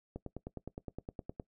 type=click train; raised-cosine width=2 ms; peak=-27 dBFS; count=13; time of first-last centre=0.16-1.398 s; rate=9.69 Hz; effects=noise-tail reverb RT60 0.1 s tail -20 dB re dry